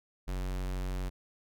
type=tone; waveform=square; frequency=46.25 Hz; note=F#1; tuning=in tune; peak=-33 dBFS; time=0.27-1.1 s; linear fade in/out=20 ms; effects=none